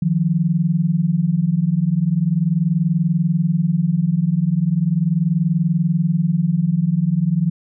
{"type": "tone pair together", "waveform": "sine", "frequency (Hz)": [155.56, 175.94], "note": ["D#3", "F3"], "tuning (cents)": [0, 13], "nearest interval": "major second", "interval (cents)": 213, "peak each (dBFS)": [-18, -17], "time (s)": [0.02, 7.5], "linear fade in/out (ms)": 5, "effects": []}